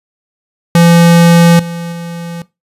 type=tone with level steps; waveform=square; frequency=170 Hz; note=F3; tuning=46 cents flat; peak=-4 / -20 / -22 dBFS; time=0.75-2.42 s; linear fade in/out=2 ms; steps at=1.59 / 1.92 s; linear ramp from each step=5 ms; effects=noise-tail reverb RT60 0.2 s tail -17 dB re dry + resampled to 32000 Hz